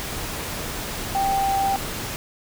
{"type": "tone in noise", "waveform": "sine", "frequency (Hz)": 784, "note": "G5", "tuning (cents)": 0, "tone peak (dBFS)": -19, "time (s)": [1.15, 1.76], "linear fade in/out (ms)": 0, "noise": "pink", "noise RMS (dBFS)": -30, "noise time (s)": [0, 2.16], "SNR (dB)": 8, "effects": []}